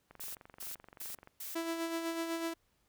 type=click train; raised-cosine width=0.5 ms; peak=-37 dBFS; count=28; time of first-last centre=0.11-1.274 s; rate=23.2 Hz
type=noise bursts; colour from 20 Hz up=blue; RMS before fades=-43 dBFS; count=4; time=0.2-1.55 s; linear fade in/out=5 ms; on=150 ms; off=250 ms
type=tone with tremolo; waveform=sawtooth; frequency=331.1 Hz; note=E4; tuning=8 cents sharp; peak=-29 dBFS; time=1.55-2.54 s; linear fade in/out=10 ms; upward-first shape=sine; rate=8 Hz; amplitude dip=45%
effects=pink hiss -75 dBFS RMS until 2.88 s